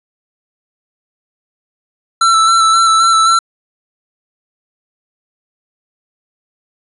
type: tone with vibrato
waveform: square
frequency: 1333 Hz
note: E6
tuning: 19 cents sharp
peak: -8 dBFS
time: 2.21-3.39 s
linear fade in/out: 5 ms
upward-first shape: square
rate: 3.8 Hz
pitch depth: 18 cents each way
effects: resampled to 24000 Hz + 8-bit